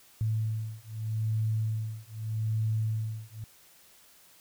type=beating tone pair; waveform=sine; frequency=109.5 / 110.31 Hz; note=A2 / A2; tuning=-8 / +5 cents; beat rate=0.81 Hz; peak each=-31 dBFS; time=0.21-3.44 s; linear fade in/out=0 ms; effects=white hiss -58 dBFS RMS until 4.4 s